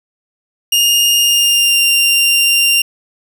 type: tone with pitch glide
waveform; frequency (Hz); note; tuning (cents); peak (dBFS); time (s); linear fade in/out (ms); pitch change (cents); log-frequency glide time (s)
sawtooth; 2832 to 2783; F7 to F7; +23 to -7; -6; 0.72-2.82; 5; -30; 1.2-1.81
effects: none